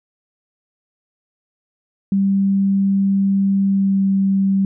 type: tone with pitch glide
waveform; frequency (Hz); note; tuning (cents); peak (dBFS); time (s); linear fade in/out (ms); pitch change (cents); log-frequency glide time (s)
sine; 196 to 194.53; G3 to G3; 0 to -13; -13; 2.12-4.65; 2; -13; 3.68-4.03
effects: none